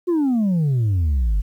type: exponential sweep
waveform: sine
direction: down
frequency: 366.4 to 45.62 Hz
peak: -13 dBFS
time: 0.07-1.42 s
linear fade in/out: 20 ms
effects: tanh soft clip ceiling -15 dBFS + 9-bit